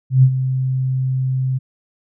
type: tone with ADSR envelope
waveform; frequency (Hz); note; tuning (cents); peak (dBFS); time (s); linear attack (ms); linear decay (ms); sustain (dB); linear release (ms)
sine; 130.5; C3; -4; -5; 0.1-1.59; 130; 68; -11; 20
effects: none